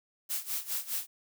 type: noise with tremolo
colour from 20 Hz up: blue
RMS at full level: -32 dBFS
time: 0.29-1.07 s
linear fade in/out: 20 ms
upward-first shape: sine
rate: 4.9 Hz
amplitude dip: 85%
effects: none